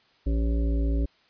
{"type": "harmonic tone with a mistuned harmonic", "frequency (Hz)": 56.1, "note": "A1", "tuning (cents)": 34, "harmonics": [1, 3, 5, 7, 9, 10], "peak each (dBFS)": [-22, -36, -32, -39, -47, -42], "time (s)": [0.26, 1.06], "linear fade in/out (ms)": 10, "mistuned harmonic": 1, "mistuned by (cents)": 26, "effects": ["white hiss -62 dBFS RMS until 1.29 s", "resampled to 11025 Hz"]}